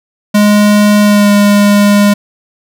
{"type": "tone with pitch glide", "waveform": "square", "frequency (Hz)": [207.7, 204.4], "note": ["G#3", "G#3"], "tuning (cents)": [0, -27], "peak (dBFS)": -5, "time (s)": [0.34, 2.14], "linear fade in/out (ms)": 10, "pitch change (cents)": -27, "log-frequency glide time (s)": [1.01, 1.31], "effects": []}